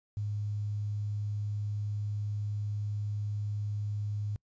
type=tone with quantisation; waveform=sine; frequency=103.83 Hz; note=G#2; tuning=in tune; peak=-31 dBFS; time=0.17-4.36 s; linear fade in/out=0 ms; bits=10; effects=noise-tail reverb RT60 0.1 s tail -26 dB re dry + resampled to 16000 Hz